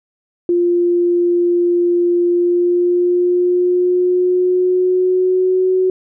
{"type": "tone with pitch glide", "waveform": "sine", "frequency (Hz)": [349.2, 372.1], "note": ["F4", "F#4"], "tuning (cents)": [0, 10], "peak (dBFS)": -11, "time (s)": [0.49, 5.9], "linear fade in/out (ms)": 2, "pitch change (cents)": 110, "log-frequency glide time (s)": [2.28, 5.72], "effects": []}